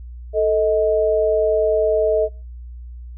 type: tone pair together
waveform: sine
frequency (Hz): 440 / 630.4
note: A4 / D#5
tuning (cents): 0 / +23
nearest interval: tritone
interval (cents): 623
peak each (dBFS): -17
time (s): 0.33-2.29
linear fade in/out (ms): 50
effects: noise-tail reverb RT60 0.3 s tail -21 dB re dry + added 60 Hz sine -32 dBFS peak until 3.17 s